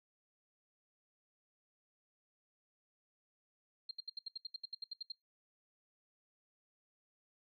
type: tone bursts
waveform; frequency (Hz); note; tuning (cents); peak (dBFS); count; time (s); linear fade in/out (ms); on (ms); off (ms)
sine; 4196; C8; +4; -39; 14; 3.89-5.12; 5; 21; 72
effects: noise-tail reverb RT60 0.2 s tail -22 dB re dry